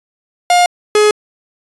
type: tone pair in turn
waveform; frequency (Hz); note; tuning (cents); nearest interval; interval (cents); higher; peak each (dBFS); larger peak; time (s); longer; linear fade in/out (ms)
45% pulse; 709 / 421.6; F5 / G#4; +26 / +26; major sixth; 900; first; -7; neither; 0.5-0.66 / 0.95-1.11; neither; 2
effects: resampled to 24000 Hz